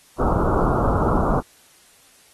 pink low-pass noise, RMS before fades -20 dBFS, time 0.18-1.41 s, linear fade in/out 20 ms, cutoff 1400 Hz, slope 96 dB/octave, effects white hiss -53 dBFS RMS until 2.33 s + AAC 32 kbps

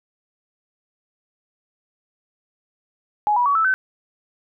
sine tone with pitch steps, 838 / 973.8 / 1131.6 / 1315 / 1528 Hz, G#5 / B5 / C#6 / E6 / G6, +15 / -25 / +35 / -5 / -45 cents, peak -15 dBFS, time 3.27-3.74 s, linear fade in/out 0 ms, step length 94 ms, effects none

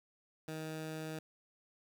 15% pulse tone, 157.5 Hz, D#3, 21 cents sharp, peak -34 dBFS, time 0.48-1.19 s, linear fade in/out 2 ms, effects 12-bit

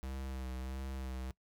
square tone with vibrato, 65.41 Hz, C2, in tune, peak -40 dBFS, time 0.03-1.31 s, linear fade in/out 0 ms, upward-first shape sine, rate 1.5 Hz, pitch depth 31 cents each way, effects noise-tail reverb RT60 0.1 s tail -21 dB re dry

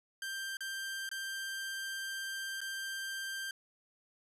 sawtooth tone with dropouts, 1577 Hz, G6, 10 cents sharp, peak -34 dBFS, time 0.22-3.51 s, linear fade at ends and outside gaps 2 ms, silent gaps 0.57-0.606 / 1.091-1.114 / 2.606-2.614 s, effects resampled to 32000 Hz

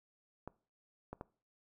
clicks, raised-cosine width 1 ms, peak -29 dBFS, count 3, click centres 0.476 / 1.13 / 1.211 s, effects noise-tail reverb RT60 0.4 s tail -21 dB re dry

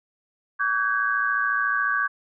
sine tone cluster, 1141 / 1525 / 1639 Hz, C#6 / G6 / G#6, +50 / -48 / -23 cents, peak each -25 dBFS, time 0.59-2.08 s, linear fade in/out 20 ms, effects none

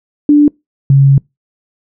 sine tone pair in turn, 293.7 / 137.65 Hz, D4 / C#3, 0 / -12 cents, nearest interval octave + minor second, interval 1312 cents, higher first, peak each -3 dBFS, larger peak neither, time 0.29-0.48 / 0.9-1.18 s, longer second, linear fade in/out 2 ms, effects noise-tail reverb RT60 0.2 s tail -26 dB re dry

